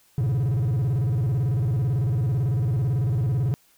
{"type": "tone with vibrato", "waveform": "triangle", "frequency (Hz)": 123.47, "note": "B2", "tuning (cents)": 0, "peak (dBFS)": -18, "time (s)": [0.18, 3.54], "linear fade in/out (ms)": 0, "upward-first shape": "square", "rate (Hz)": 18, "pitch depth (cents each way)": 240, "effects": ["white hiss -60 dBFS RMS until 3.77 s"]}